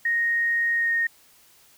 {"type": "tone with pitch glide", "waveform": "sine", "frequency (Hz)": [1864.7, 1851.8], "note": ["A#6", "A#6"], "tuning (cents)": [0, -12], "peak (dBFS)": -20, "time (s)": [0.05, 1.07], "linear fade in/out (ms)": 5, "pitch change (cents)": -12, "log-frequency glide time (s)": [0.75, 0.93], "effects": ["white hiss -56 dBFS RMS until 1.77 s"]}